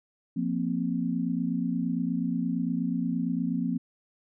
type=chord; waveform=sine; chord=F suspended fourth; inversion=none; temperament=equal; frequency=174.61 / 233.1 / 261.6 Hz; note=F3 / Bb3 / C4; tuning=0 / 0 / 0 cents; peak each=-30 dBFS; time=0.36-3.78 s; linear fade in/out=10 ms; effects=none